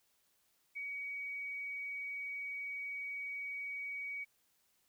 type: tone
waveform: sine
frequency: 2258 Hz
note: C#7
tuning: 31 cents sharp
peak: -39 dBFS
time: 0.75-4.25 s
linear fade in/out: 20 ms
effects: white hiss -75 dBFS RMS until 4.88 s